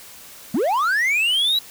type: linear sweep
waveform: triangle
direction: up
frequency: 184 to 3963 Hz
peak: -15 dBFS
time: 0.54-1.59 s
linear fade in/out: 5 ms
effects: white hiss -42 dBFS RMS until 1.7 s